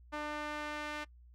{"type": "tone with band-pass filter sweep", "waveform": "sawtooth", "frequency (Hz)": 299.2, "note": "D4", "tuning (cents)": 32, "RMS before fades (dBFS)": -40, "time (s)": [0.12, 1.05], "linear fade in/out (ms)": 20, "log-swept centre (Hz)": [1200, 1900], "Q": 0.91, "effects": ["noise-tail reverb RT60 0.1 s tail -23 dB re dry", "added 60 Hz sine -55 dBFS peak until 1.34 s"]}